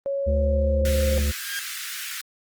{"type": "tone with pitch glide", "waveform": "sine", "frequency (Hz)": [554.4, 528.8], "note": ["C#5", "C5"], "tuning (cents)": [0, 18], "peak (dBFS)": -23, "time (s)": [0.06, 1.18], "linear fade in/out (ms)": 0, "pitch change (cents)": -82, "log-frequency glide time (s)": [0.28, 1.03]}
{"type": "harmonic tone", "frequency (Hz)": 72.4, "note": "D2", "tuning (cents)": -24, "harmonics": [1, 3, 5, 7, 8], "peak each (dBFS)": [-20, -31, -41, -37, -47], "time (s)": [0.26, 1.32], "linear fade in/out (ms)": 20}
{"type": "high-pass noise", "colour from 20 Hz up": "pink", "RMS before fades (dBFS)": -33, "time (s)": [0.85, 2.21], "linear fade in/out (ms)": 2, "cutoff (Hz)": 1400, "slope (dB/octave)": 48}
{"type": "tone with exponential growth", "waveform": "sawtooth", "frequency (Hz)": 1614, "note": "G#6", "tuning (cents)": -50, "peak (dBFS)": -22, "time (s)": [1.19, 1.59], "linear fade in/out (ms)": 0, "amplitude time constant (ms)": 85}
{"effects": ["Opus 24 kbps"]}